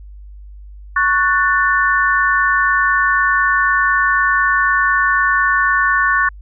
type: chord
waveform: sine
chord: F# minor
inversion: second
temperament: just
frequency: 1110 / 1480 / 1776 Hz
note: C#6 / F#6 / A6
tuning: +2 / 0 / +16 cents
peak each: -16 dBFS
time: 0.96-6.29 s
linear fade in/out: 5 ms
effects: added 50 Hz sine -33 dBFS peak until 6.41 s